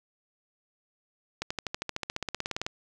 accelerating click train, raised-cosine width 0.2 ms, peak -14 dBFS, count 20, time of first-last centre 1.42-2.665 s, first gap 85 ms, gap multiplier 0.97, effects none

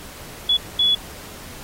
sine tone bursts at uneven times, 3400 Hz, G#7, 40 cents sharp, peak -14 dBFS, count 2, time 0.49-0.57 / 0.79-0.95 s, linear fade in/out 5 ms, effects pink hiss -39 dBFS RMS until 1.63 s + AAC 48 kbps

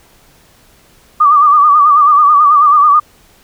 sine tone with vibrato, 1182 Hz, D6, 11 cents sharp, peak -4 dBFS, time 1.2-3 s, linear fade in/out 10 ms, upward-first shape sine, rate 9.2 Hz, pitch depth 76 cents each way, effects pink hiss -47 dBFS RMS until 3.43 s

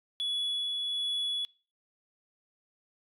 sine tone with tremolo, 3396 Hz, G#7, 38 cents sharp, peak -26 dBFS, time 0.2-1.45 s, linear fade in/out 0 ms, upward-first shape sine, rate 1.3 Hz, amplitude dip 30%, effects noise-tail reverb RT60 0.4 s tail -25 dB re dry + tanh soft clip ceiling -28 dBFS

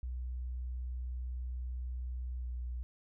sine tone with pitch glide, 62.1 to 61.07 Hz, B1 to B1, +10 to -19 cents, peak -36 dBFS, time 0.03-2.83 s, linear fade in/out 0 ms, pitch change -29 cents, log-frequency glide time 2.4-2.46 s, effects none

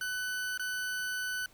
40% pulse tone with dropouts, 1500 Hz, F#6, 23 cents sharp, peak -32 dBFS, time 0.01-1.46 s, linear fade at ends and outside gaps 2 ms, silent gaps 0.576-0.595 s, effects pink hiss -61 dBFS RMS until 1.53 s

